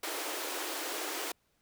pink high-pass noise, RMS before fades -37 dBFS, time 0.03-1.32 s, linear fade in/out 5 ms, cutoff 290 Hz, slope 96 dB/octave, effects pink hiss -74 dBFS RMS until 1.61 s

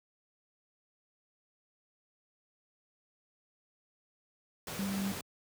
sine tone in noise, 196 Hz, G3, in tune, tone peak -32 dBFS, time 4.79-5.12 s, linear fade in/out 2 ms, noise pink, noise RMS -40 dBFS, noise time 4.67-5.21 s, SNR +5 dB, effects high-pass 100 Hz 12 dB/octave

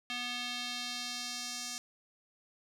square tone with band-pass filter sweep, 244.7 Hz, B3, 16 cents flat, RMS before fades -39 dBFS, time 0.1-1.78 s, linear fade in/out 0 ms, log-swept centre 3100 to 6100 Hz, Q 1.8, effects none

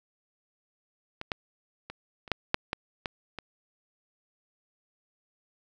clicks, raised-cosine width 0.3 ms, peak -20 / -13 / -23 / -29 / -9 / -6 / -13 / -15 / -21 dBFS, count 9, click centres 1.214 / 1.318 / 1.9 / 2.278 / 2.317 / 2.544 / 2.731 / 3.058 / 3.387 s, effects none

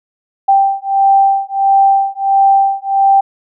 sine beating tone pair, 784 / 785.5 Hz, G5 / G5, 0 / +3 cents, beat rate 1.5 Hz, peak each -11 dBFS, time 0.48-3.21 s, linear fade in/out 10 ms, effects none

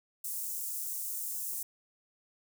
white high-pass noise, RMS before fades -37 dBFS, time 0.24-1.63 s, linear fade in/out 5 ms, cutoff 7200 Hz, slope 24 dB/octave, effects none

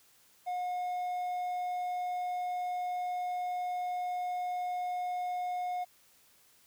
triangle tone, 721 Hz, F#5, 45 cents flat, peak -30 dBFS, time 0.46-5.85 s, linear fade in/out 20 ms, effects white hiss -64 dBFS RMS until 6.66 s

